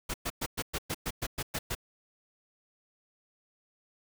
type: noise bursts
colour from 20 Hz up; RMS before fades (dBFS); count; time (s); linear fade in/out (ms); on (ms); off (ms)
pink; -33; 11; 0.09-1.751; 10; 51; 110
effects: none